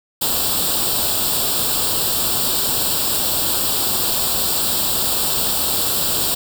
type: noise with comb filter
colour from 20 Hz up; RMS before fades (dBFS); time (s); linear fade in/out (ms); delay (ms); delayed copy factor
white; -19; 0.21-6.35; 10; 0.24; +0.8
effects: none